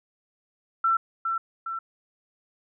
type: tone with echo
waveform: sine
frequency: 1343 Hz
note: E6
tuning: 32 cents sharp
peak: -19 dBFS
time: 0.84-0.97 s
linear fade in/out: 5 ms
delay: 410 ms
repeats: 2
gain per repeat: -5 dB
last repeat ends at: 1.79 s
effects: none